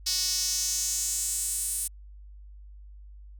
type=tone with high-pass filter sweep; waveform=sawtooth; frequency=370 Hz; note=F#4; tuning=in tune; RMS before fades=-29 dBFS; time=0.06-1.88 s; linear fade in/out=10 ms; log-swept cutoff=5000 to 9300 Hz; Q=3.3; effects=added 50 Hz sine -44 dBFS peak until 3.39 s